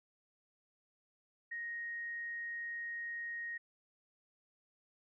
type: tone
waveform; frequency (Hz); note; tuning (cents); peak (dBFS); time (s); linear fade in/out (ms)
sine; 1871; A#6; +6; -39; 1.51-3.58; 10
effects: none